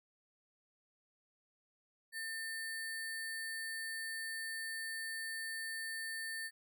sine tone with sample-and-hold, 1800 Hz, A6, 39 cents sharp, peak -39 dBFS, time 2.12-6.51 s, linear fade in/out 50 ms, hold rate 6300 Hz, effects none

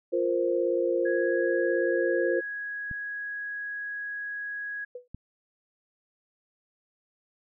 sine chord, F suspended fourth, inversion none, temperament just, 349.2 / 465.6 / 523.8 Hz, F4 / Bb4 / C5, 0 / -2 / +2 cents, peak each -27 / -29 / -27 dBFS, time 0.12-2.41 s, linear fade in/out 20 ms
sine tone, 1661.2 Hz, G#6, in tune, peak -32 dBFS, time 1.05-4.85 s, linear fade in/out 10 ms
clicks, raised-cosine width 5 ms, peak -27 dBFS, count 2, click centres 2.913 / 5.146 s
sine tone with exponential decay, 493.9 Hz, B4, in tune, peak -33 dBFS, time 4.95-5.08 s, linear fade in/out 5 ms, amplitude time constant 28 ms
effects none

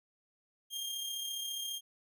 sawtooth tone with amplitude modulation, 3212 Hz, G7, 41 cents sharp, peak -32 dBFS, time 0.7-1.81 s, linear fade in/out 50 ms, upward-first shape sine, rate 34.7 Hz, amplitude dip 35%, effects none

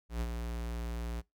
square tone with ADSR envelope, 58.27 Hz, A#1, in tune, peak -31 dBFS, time 0.09-1.22 s, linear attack 120 ms, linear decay 48 ms, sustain -5 dB, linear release 28 ms, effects noise-tail reverb RT60 0.2 s tail -24 dB re dry

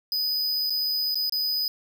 square tone with dropouts, 4988 Hz, D#8, 3 cents sharp, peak -24 dBFS, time 0.12-1.68 s, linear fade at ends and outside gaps 1 ms, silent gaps 0.697-0.704 / 1.145-1.155 / 1.296-1.323 s, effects none

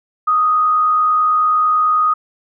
sine tone with frequency modulation, 1244.5 Hz, D#6, in tune, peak -11 dBFS, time 0.27-2.14 s, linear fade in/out 10 ms, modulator 70.9 Hz, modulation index 0.27, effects none

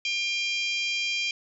harmonic tone with a mistuned harmonic, 798 Hz, G5, 31 cents sharp, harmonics 3 / 4 / 5 / 6 / 7 / 8 / 9, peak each -28 / -31 / -41 / -35 / -40 / -42 / -45 dBFS, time 0.05-1.31 s, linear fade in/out 2 ms, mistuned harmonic 7, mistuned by -28 cents, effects none

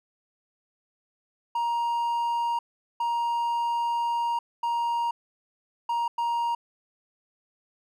triangle tone bursts at uneven times, 940 Hz, A#5, 14 cents sharp, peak -22 dBFS, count 5, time 1.55-2.59 / 3-4.39 / 4.63-5.11 / 5.89-6.08 / 6.18-6.55 s, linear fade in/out 5 ms, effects none

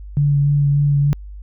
sine tone with vibrato, 143.4 Hz, D3, 41 cents flat, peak -12 dBFS, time 0.17-1.13 s, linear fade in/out 0 ms, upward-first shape sine, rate 3.4 Hz, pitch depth 16 cents each way, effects added 50 Hz sine -31 dBFS peak until 1.42 s

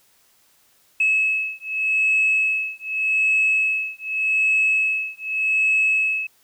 sine beating tone pair, 2585 / 2585.84 Hz, E7 / E7, -34 / -34 cents, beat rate 0.84 Hz, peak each -20 dBFS, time 1-6.27 s, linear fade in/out 5 ms, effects tanh soft clip ceiling -11 dBFS + white hiss -59 dBFS RMS until 6.43 s

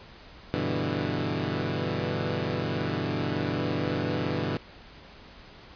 15% pulse chord, E minor seventh, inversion first, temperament equal, 98 / 123.47 / 146.83 / 164.81 Hz, G2 / B2 / D3 / E3, 0 / 0 / 0 / 0 cents, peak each -27 / -26 / -26 / -27 dBFS, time 0.54-4.57 s, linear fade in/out 0 ms, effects pink hiss -49 dBFS RMS until 5.75 s + resampled to 11025 Hz

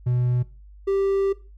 triangle tone pair in turn, 123.47 / 392 Hz, B2 / G4, 0 / 0 cents, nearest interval octave + minor sixth, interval 2000 cents, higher second, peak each -17 dBFS, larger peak neither, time 0.06-0.43 / 0.87-1.33 s, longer second, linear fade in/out 10 ms, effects noise-tail reverb RT60 0.3 s tail -18 dB re dry + added 50 Hz sine -43 dBFS peak until 1.57 s

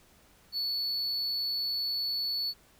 triangle tone, 4435 Hz, C#8, in tune, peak -28 dBFS, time 0.52-2.54 s, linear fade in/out 50 ms, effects pink hiss -61 dBFS RMS until 2.79 s

